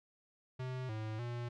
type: tone with pitch steps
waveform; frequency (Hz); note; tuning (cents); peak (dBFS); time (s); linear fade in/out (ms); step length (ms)
square; 128.5 / 108.9 / 120; C3 / A2 / B2; -31 / -17 / -49; -39; 0.59-1.49; 10; 300
effects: low-pass 4000 Hz 12 dB/octave